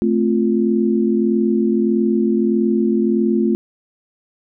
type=chord; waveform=sine; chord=F major; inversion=first; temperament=equal; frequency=220 / 261.6 / 349.2 Hz; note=A3 / C4 / F4; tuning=0 / 0 / 0 cents; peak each=-16 / -21 / -18 dBFS; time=0.02-3.55 s; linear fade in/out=0 ms; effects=none